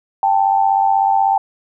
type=tone pair together; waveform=sine; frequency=786.7 / 883 Hz; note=G5 / A5; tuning=+6 / +6 cents; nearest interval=major second; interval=200 cents; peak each=-13 / -16 dBFS; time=0.23-1.38 s; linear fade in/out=2 ms; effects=none